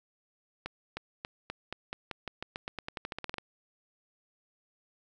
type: accelerating click train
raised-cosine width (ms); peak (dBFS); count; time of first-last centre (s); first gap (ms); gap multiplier
0.3; -20; 21; 0.66-3.383; 310; 0.9
effects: none